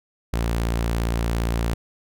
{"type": "tone", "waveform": "sawtooth", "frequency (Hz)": 57.4, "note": "A#1", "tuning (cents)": -26, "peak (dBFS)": -17, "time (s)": [0.33, 1.74], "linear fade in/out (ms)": 5, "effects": []}